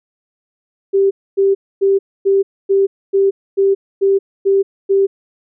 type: tone bursts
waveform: sine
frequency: 392 Hz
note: G4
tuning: in tune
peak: -9 dBFS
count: 10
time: 0.93-5.07 s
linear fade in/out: 20 ms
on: 180 ms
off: 260 ms
effects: none